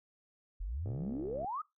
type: exponential sweep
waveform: sine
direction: up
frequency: 39.64 to 1317 Hz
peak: -35 dBFS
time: 0.6-1.62 s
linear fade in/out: 10 ms
type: click train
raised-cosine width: 2 ms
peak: -32 dBFS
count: 41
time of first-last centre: 0.86-1.446 s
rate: 68.3 Hz
effects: noise-tail reverb RT60 0.2 s tail -22 dB re dry